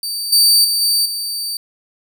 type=tone with level steps; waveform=sawtooth; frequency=4617 Hz; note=D8; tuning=30 cents flat; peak=-18 / -6 / -12 / -10 / -18 dBFS; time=0.03-1.57 s; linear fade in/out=2 ms; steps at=0.32 / 0.64 / 0.81 / 1.05 s; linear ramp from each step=10 ms; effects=none